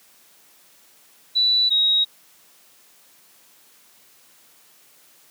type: tone pair in turn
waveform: sine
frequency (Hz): 3960 / 3796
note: B7 / A#7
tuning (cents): +4 / +31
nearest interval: minor second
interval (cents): 73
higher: first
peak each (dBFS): -15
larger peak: neither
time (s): 1.35-1.7 / 1.7-2.05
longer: neither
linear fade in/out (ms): 20
effects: white hiss -54 dBFS RMS until 5.3 s + high-pass 150 Hz 12 dB/octave